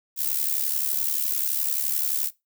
violet noise with amplitude modulation, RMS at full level -22 dBFS, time 0.16-2.31 s, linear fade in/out 50 ms, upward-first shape sine, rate 71.6 Hz, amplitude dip 75%, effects noise-tail reverb RT60 0.2 s tail -20 dB re dry

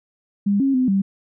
sine tone with pitch steps, 201.3 / 271.9 / 255.5 / 195.2 Hz, G3 / C#4 / C4 / G3, +46 / -33 / -41 / -7 cents, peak -15 dBFS, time 0.46-1.02 s, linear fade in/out 10 ms, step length 140 ms, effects none

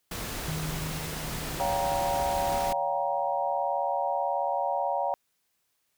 pink noise, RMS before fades -35 dBFS, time 0.11-2.73 s, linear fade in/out 5 ms
sine tone with exponential decay, 157 Hz, D#3, 16 cents sharp, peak -30 dBFS, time 0.48-3.8 s, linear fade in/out 5 ms, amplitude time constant 720 ms
sine chord, G half-diminished seventh, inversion second, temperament just, 564.5 / 705.6 / 784 / 940.8 Hz, Db5 / F5 / G5 / Bb5, +31 / +18 / 0 / +16 cents, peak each -31 dBFS, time 1.6-5.14 s, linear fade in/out 0 ms
effects white hiss -75 dBFS RMS until 5.97 s

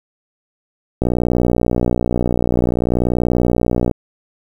click train, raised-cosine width 2 ms, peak -3 dBFS, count 176, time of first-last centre 1.02-3.913 s, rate 60.5 Hz, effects 7-bit

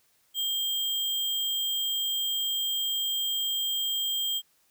sine tone with sample-and-hold, 3199 Hz, G7, 34 cents sharp, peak -26 dBFS, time 0.34-4.42 s, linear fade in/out 50 ms, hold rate 11025 Hz, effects white hiss -67 dBFS RMS until 4.7 s

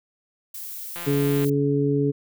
violet noise, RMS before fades -35 dBFS, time 0.54-1.5 s, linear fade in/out 5 ms
click train, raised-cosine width 0.3 ms, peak -20 dBFS, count 85, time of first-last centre 0.96-1.446 s, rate 173 Hz
harmonic tone, 141.9 Hz, C#3, 41 cents sharp, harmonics 1 / 2 / 3, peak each -23 / -23 / -23 dBFS, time 1.06-2.12 s, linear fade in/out 20 ms
effects none

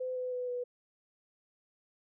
sine tone with pitch steps, 510 / 503.9 / 497.8 / 491.8 Hz, C5 / B4 / B4 / B4, -44 / +35 / +14 / -7 cents, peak -33 dBFS, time 0-0.64 s, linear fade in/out 10 ms, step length 160 ms, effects none

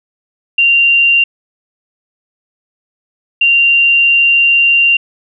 sine tone bursts at uneven times, 2773 Hz, F7, 13 cents flat, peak -6 dBFS, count 2, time 0.58-1.24 / 3.41-4.97 s, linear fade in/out 5 ms, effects none

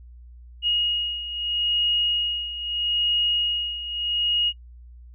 sine beating tone pair, 2876 / 2876.78 Hz, F#7 / F#7, -50 / -49 cents, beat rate 0.78 Hz, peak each -22 / -27 dBFS, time 0.62-4.53 s, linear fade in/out 50 ms, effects noise-tail reverb RT60 0.1 s tail -24 dB re dry + added 60 Hz sine -42 dBFS peak until 5.14 s

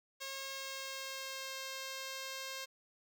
5% pulse tone with pitch glide, 541 to 532 Hz, C#5 to C5, -42 to +29 cents, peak -30 dBFS, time 0.2-2.66 s, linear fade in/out 20 ms, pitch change -29 cents, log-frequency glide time 0.41-1.56 s, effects none

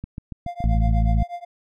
click train, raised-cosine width 5 ms, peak -19 dBFS, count 7, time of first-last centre 0.04-0.887 s, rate 7.08 Hz
triangle tone with tremolo, 698.5 Hz, F5, in tune, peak -24 dBFS, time 0.46-1.45 s, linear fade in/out 10 ms, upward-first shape triangle, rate 8.2 Hz, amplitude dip 100%
harmonic tone, 55 Hz, A1, in tune, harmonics 1 / 2 / 3 / 4, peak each -17 / -23 / -27 / -29 dBFS, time 0.64-1.23 s, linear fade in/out 0 ms
effects none

